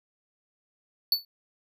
square tone with exponential decay, 4469 Hz, C#8, 13 cents sharp, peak -17 dBFS, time 1.12-1.25 s, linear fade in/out 2 ms, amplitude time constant 27 ms, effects none

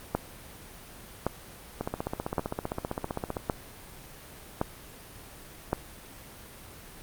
two click trains, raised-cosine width 1 ms, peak -11 / -16 dBFS, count 6 / 25, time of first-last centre 0.15-5.73 / 1.81-3.368 s, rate 0.896 / 15.4 Hz, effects pink hiss -47 dBFS RMS until 7.02 s + Opus 32 kbps

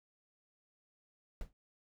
brown noise with exponential decay, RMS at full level -37 dBFS, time 1.41-1.53 s, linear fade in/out 1 ms, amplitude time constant 24 ms, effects none

